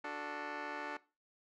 10% pulse chord, D major, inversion none, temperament just, 293.7 / 367.1 / 440.5 Hz, D4 / F#4 / A4, 0 / -14 / +2 cents, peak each -35 / -39 / -38 dBFS, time 0.04-0.97 s, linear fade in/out 5 ms, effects noise-tail reverb RT60 0.3 s tail -19 dB re dry + low-pass 3000 Hz 12 dB/octave

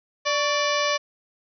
harmonic tone with a mistuned harmonic, 587.3 Hz, D5, in tune, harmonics 1 / 2 / 3 / 4 / 5 / 6 / 7 / 8 / 9 / 10, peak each -25 / -26 / -30 / -29 / -32 / -34 / -36 / -35 / -35 / -35 dBFS, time 0.25-0.98 s, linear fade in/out 20 ms, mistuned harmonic 2, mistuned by -76 cents, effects none

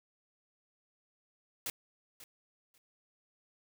white noise with echo, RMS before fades -37 dBFS, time 1.66-1.7 s, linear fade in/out 2 ms, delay 540 ms, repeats 2, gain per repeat -15 dB, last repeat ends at 2.78 s, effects none

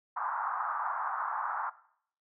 pink band-pass noise, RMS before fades -34 dBFS, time 0.16-1.7 s, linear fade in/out 10 ms, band 830 to 1400 Hz, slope 48 dB/octave, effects noise-tail reverb RT60 0.6 s tail -17 dB re dry

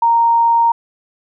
sine tone, 929 Hz, A#5, 6 cents flat, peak -9 dBFS, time 0.02-0.72 s, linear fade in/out 5 ms, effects none

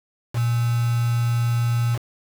sine tone with quantisation, 118.3 Hz, A#2, 26 cents sharp, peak -18 dBFS, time 0.33-1.99 s, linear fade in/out 50 ms, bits 5, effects none

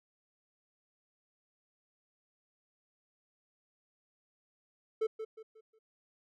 triangle tone with echo, 440 Hz, A4, in tune, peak -26 dBFS, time 5.01-5.07 s, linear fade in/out 10 ms, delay 180 ms, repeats 4, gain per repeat -9 dB, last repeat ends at 5.79 s, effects none

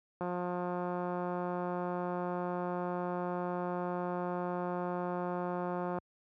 click train, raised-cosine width 1 ms, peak -23 dBFS, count 1029, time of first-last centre 0.21-5.985 s, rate 178 Hz, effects high-pass 80 Hz 12 dB/octave

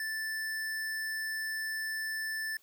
square tone, 1760 Hz, A6, in tune, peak -34 dBFS, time 0-2.57 s, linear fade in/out 2 ms, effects white hiss -65 dBFS RMS until 2.62 s

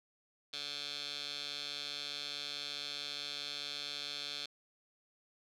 15% pulse tone with band-pass filter, 144.7 Hz, D3, 25 cents flat, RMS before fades -42 dBFS, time 0.53-4.46 s, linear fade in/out 5 ms, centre 3900 Hz, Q 5.5, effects none

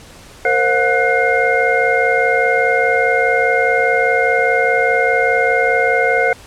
sine tone cluster, 463.1 / 528 / 718 / 1487 / 2125 Hz, A#4 / C5 / F5 / F#6 / C7, -11 / +16 / +48 / +8 / +26 cents, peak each -18 dBFS, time 0.45-6.33 s, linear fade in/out 2 ms, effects pink hiss -40 dBFS RMS until 6.46 s + low-pass 10000 Hz 12 dB/octave

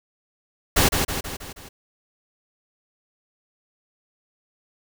pink noise with echo, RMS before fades -17 dBFS, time 0.76-0.89 s, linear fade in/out 10 ms, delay 160 ms, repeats 5, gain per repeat -5 dB, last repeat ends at 1.69 s, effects none

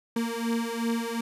35% pulse beating tone pair, 230 / 232.7 Hz, A#3 / A#3, -23 / -3 cents, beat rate 2.7 Hz, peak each -28 dBFS, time 0.16-1.21 s, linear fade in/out 5 ms, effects resampled to 32000 Hz

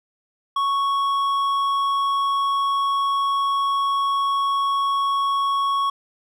sine tone with hard clipping, 1108.7 Hz, C#6, in tune, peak -20 dBFS, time 0.56-5.9 s, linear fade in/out 5 ms, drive 6 dB, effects none

